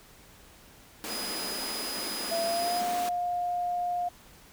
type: high-pass noise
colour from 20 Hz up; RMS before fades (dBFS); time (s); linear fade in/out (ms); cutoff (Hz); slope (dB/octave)
pink; -37; 1.04-3.09; 0; 190; 96
type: tone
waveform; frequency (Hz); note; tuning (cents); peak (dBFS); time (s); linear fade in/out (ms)
sawtooth; 4978; D#8; 0; -32; 1.07-2.83; 50
type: tone with pitch glide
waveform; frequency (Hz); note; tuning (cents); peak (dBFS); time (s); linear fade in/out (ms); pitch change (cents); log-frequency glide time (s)
sine; 672 to 708.7; E5 to F5; +33 to +25; -27; 2.31-4.09; 10; +92; 2.44-2.78
effects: pink hiss -54 dBFS RMS until 4.52 s